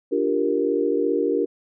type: chord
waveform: sine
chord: G minor seventh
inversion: second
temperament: equal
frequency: 293.7 / 349.2 / 392 / 466.2 Hz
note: D4 / F4 / G4 / Bb4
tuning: 0 / 0 / 0 / 0 cents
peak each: -25 / -26 / -24 / -23 dBFS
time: 0.11-1.46 s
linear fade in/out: 20 ms
effects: none